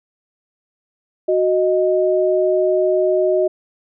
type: tone pair together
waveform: sine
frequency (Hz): 370 / 622.3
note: F#4 / D#5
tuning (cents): 0 / 0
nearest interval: major sixth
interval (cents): 900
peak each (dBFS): -16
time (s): 1.28-3.48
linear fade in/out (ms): 10
effects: none